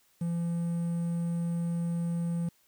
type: tone with quantisation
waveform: triangle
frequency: 170 Hz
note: F3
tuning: 46 cents flat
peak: -26 dBFS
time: 0.21-2.49 s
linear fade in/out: 5 ms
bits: 9
effects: white hiss -67 dBFS RMS until 2.67 s